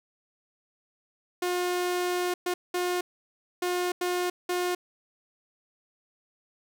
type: tone bursts at uneven times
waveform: sawtooth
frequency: 357.8 Hz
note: F4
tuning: 42 cents sharp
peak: -22 dBFS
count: 6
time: 1.42-2.34 / 2.46-2.54 / 2.74-3.01 / 3.62-3.92 / 4.01-4.3 / 4.49-4.75 s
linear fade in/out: 5 ms
effects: none